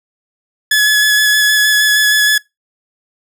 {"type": "tone with vibrato", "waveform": "sawtooth", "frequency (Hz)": 1704, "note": "G#6", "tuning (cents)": 44, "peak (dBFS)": -5, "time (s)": [0.71, 2.38], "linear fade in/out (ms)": 5, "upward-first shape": "square", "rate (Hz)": 6.4, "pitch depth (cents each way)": 12, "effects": ["noise-tail reverb RT60 0.2 s tail -24 dB re dry"]}